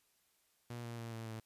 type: tone with pitch steps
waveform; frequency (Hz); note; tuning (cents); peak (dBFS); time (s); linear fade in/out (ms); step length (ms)
sawtooth; 119.6 / 117.48 / 115.39 / 113.34 / 111.33; A#2 / A#2 / A#2 / A#2 / A2; +45 / +14 / -17 / -48 / +21; -39; 0.7-1.4; 5; 140
effects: white hiss -75 dBFS RMS until 1.45 s + resampled to 32000 Hz